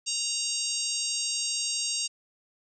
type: harmonic tone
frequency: 932.3 Hz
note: A#5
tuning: in tune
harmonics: 3 / 4 / 5 / 6 / 7 / 8 / 9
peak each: -36 / -39 / -33 / -36 / -34 / -37 / -35 dBFS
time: 0.06-2.08 s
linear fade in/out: 20 ms
effects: none